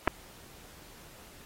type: clicks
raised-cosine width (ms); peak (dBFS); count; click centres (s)
0.5; -9; 2; 0.075 / 0.078
effects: pink hiss -53 dBFS RMS until 1.45 s + AAC 48 kbps